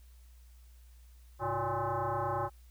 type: tone with frequency modulation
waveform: sine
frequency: 130.81 Hz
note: C3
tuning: in tune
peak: -30 dBFS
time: 1.39-2.5 s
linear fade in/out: 50 ms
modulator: 233 Hz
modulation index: 4.8
effects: added 60 Hz sine -53 dBFS peak until 2.7 s + white hiss -68 dBFS RMS until 2.7 s